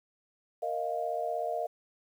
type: chord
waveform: sine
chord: Bb suspended fourth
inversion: none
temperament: equal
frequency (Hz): 466.2 / 622.3 / 698.5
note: Bb4 / Eb5 / F5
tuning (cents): 0 / 0 / 0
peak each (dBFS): -37 / -34 / -33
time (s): 0.62-1.67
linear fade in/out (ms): 10
effects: 10-bit